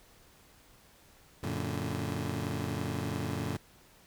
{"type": "chord", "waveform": "20% pulse", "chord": "Gb augmented", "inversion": "none", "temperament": "just", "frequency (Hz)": [92.5, 115.62, 144.53], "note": ["Gb2", "Bb2", "D3"], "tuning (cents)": [0, -14, -27], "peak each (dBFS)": -32, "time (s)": [1.43, 3.57], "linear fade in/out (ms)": 5, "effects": ["pink hiss -60 dBFS RMS until 4.06 s"]}